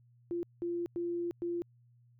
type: tone bursts at uneven times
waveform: sine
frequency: 345.4 Hz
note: F4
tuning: 19 cents flat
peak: -32 dBFS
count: 4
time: 0.31-0.43 / 0.62-0.86 / 0.96-1.31 / 1.42-1.62 s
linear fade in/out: 0 ms
effects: added 120 Hz sine -61 dBFS peak until 2.19 s